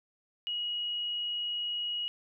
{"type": "tone", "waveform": "sine", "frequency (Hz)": 2900, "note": "F#7", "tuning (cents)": -35, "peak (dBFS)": -31, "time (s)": [0.47, 2.08], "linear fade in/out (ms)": 0, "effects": []}